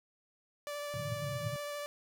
sawtooth tone with vibrato, 583 Hz, D5, 13 cents flat, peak -34 dBFS, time 0.67-1.86 s, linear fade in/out 0 ms, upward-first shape sine, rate 13 Hz, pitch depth 11 cents each way
pink band-pass noise, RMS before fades -40 dBFS, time 0.94-1.56 s, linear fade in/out 0 ms, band 110 to 150 Hz, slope 48 dB/octave
effects none

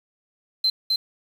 triangle tone with echo, 4100 Hz, C8, 36 cents flat, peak -14 dBFS, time 0.64-0.7 s, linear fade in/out 5 ms, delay 260 ms, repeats 1, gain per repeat -2 dB, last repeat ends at 0.96 s, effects tanh soft clip ceiling -15 dBFS + 7-bit

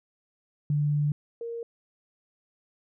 sine tone pair in turn, 147.2 / 465.6 Hz, D3 / A#4, +4 / -2 cents, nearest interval octave + minor sixth, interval 1994 cents, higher second, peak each -22 / -32 dBFS, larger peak first, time 0.7-1.12 / 1.41-1.63 s, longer first, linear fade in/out 2 ms, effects none

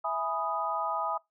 sine chord, E major seventh, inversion none, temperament equal, 659.3 / 830.6 / 987.8 / 1244.5 Hz, E5 / G#5 / B5 / D#6, 0 / 0 / 0 / 0 cents, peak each -35 / -34 / -35 / -32 dBFS, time 0.04-1.18 s, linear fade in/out 10 ms, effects noise-tail reverb RT60 0.2 s tail -24 dB re dry

